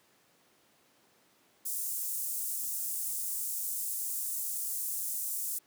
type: high-pass noise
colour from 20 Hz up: pink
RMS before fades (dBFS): -35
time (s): 1.65-5.59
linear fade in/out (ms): 10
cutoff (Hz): 8100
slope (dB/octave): 24
effects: pink hiss -66 dBFS RMS until 5.66 s + high-pass 200 Hz 12 dB/octave